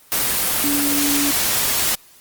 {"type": "tone in noise", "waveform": "sine", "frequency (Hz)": 286.5, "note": "D4", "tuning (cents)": -43, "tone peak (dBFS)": -20, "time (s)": [0.64, 1.31], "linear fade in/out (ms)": 0, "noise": "white", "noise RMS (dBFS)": -19, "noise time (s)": [0.12, 1.95], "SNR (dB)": -4, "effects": ["white hiss -49 dBFS RMS until 2.2 s", "Opus 24 kbps"]}